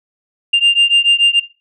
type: beating tone pair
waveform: sine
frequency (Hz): 2794 / 2800.9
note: F7 / F7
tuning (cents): 0 / +4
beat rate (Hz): 6.9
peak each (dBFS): -10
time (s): 0.53-1.4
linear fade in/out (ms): 10
effects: noise-tail reverb RT60 0.3 s tail -18 dB re dry + tanh soft clip ceiling -5 dBFS